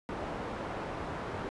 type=low-pass noise; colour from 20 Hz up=white; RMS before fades=-38 dBFS; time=0.09-1.49 s; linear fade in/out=0 ms; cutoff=910 Hz; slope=12 dB/octave; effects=resampled to 24000 Hz